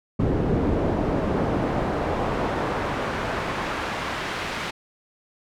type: noise with band-pass filter sweep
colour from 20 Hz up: brown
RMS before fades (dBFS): -25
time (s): 0.19-4.71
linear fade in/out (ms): 10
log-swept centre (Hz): 310 to 2500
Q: 0.7
effects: none